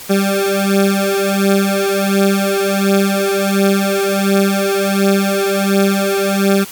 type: beating tone pair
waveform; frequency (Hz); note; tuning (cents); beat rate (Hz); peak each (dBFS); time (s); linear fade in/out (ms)
20% pulse; 196 / 197.4; G3 / G3; 0 / +12; 1.4; -10; 0.09-6.65; 20
effects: white hiss -32 dBFS RMS until 6.71 s + MP3 96 kbps